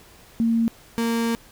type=tone pair in turn; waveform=sine / 35% pulse; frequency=229.1 / 230.8 Hz; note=A#3 / A#3; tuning=-30 / -17 cents; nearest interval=unison; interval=13 cents; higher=second; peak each=-17 / -19 dBFS; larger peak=first; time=0.4-0.68 / 0.98-1.35 s; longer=second; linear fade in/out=0 ms; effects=pink hiss -50 dBFS RMS until 1.51 s